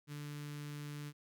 sawtooth tone with notch filter, 146.83 Hz, D3, in tune, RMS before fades -45 dBFS, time 0.07-1.13 s, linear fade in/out 50 ms, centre 670 Hz, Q 0.66, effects none

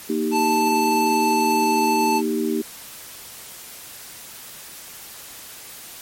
sine chord, Eb major, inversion second, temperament equal, 233.1 / 311.1 / 392 Hz, Bb3 / Eb4 / G4, 0 / 0 / 0 cents, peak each -24 dBFS, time 0.09-2.62 s, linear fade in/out 10 ms
square tone, 880 Hz, A5, in tune, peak -19 dBFS, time 0.31-2.22 s, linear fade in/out 50 ms
effects white hiss -39 dBFS RMS until 6.01 s + MP3 64 kbps

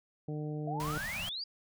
harmonic tone, 151 Hz, D3, 48 cents sharp, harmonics 1 / 2 / 3 / 4 / 5, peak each -36 / -41 / -43 / -50 / -52 dBFS, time 0.28-0.98 s, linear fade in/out 5 ms
sine exponential sweep, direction up, 659.3 to 4891 Hz, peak -36 dBFS, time 0.67-1.44 s, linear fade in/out 5 ms
pink band-stop noise, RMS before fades -42 dBFS, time 0.8-1.29 s, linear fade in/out 0 ms, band 240 to 550 Hz, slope 96 dB/octave
effects none

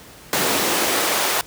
pink noise with high-pass filter sweep, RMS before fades -20 dBFS, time 0.33-1.41 s, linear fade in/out 0 ms, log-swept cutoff 240 to 570 Hz, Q 0.92, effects pink hiss -43 dBFS RMS until 1.46 s + high-pass 60 Hz 12 dB/octave

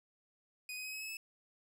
sawtooth tone with pitch steps, 2489 / 2512 / 2535 / 2559 / 2583 / 2607 Hz, D#7 / D#7 / D#7 / D#7 / E7 / E7, 0 / +16 / +32 / +48 / -36 / -20 cents, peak -38 dBFS, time 0.69-1.17 s, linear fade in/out 2 ms, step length 80 ms, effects none

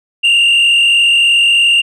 sine tone with frequency modulation, 2794 Hz, F7, in tune, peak -4 dBFS, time 0.23-1.82 s, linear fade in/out 20 ms, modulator 43.1 Hz, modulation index 1.4, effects tanh soft clip ceiling -6 dBFS

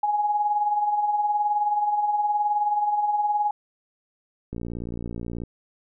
sine tone with tremolo, 833 Hz, G#5, 5 cents sharp, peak -18 dBFS, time 0.03-3.51 s, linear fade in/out 5 ms, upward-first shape sine, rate 19 Hz, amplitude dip 50%
click train, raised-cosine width 3 ms, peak -20 dBFS, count 54, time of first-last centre 4.53-5.436 s, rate 58.5 Hz
effects none

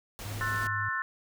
pink noise, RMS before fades -41 dBFS, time 0.19-0.67 s, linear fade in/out 0 ms
sine tone, 103.83 Hz, G#2, in tune, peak -35 dBFS, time 0.25-0.89 s, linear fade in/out 5 ms
sine chord, F# half-diminished seventh, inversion second, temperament just, 1065.6 / 1332 / 1480 / 1776 Hz, C6 / E6 / F#6 / A6, +31 / +18 / 0 / +16 cents, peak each -35 / -37 / -35 / -32 dBFS, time 0.41-1.02 s, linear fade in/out 0 ms
effects none

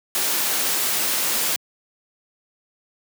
white noise, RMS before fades -22 dBFS, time 0.15-1.56 s, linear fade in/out 0 ms, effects high-pass 200 Hz 12 dB/octave

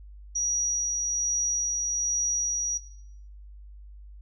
sine tone with tremolo, 5780 Hz, F#8, 41 cents flat, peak -23 dBFS, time 0.35-2.78 s, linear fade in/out 10 ms, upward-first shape sine, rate 1.2 Hz, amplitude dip 25%, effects noise-tail reverb RT60 0.7 s tail -18 dB re dry + added 50 Hz sine -43 dBFS peak until 4.21 s

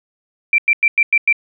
sine tone bursts, 2349 Hz, D7, in tune, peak -9 dBFS, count 6, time 0.53-1.327 s, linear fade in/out 2 ms, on 52 ms, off 97 ms, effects none

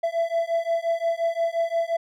triangle beating tone pair, 666 / 671.7 Hz, E5 / E5, +18 / +32 cents, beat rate 5.7 Hz, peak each -23 dBFS, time 0.03-1.97 s, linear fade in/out 10 ms, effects none

